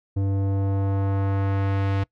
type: tone with low-pass filter sweep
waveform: square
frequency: 98 Hz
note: G2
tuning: in tune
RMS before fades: -23 dBFS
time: 0.16-2.04 s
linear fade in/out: 10 ms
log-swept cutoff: 390 to 3000 Hz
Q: 0.82
effects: noise-tail reverb RT60 0.1 s tail -22 dB re dry